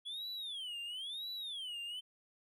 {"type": "tone with vibrato", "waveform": "triangle", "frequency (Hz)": 3322, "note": "G#7", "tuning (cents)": 0, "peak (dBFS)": -39, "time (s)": [0.05, 2.01], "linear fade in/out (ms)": 20, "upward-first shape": "sine", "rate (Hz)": 0.99, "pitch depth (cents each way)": 300, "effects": []}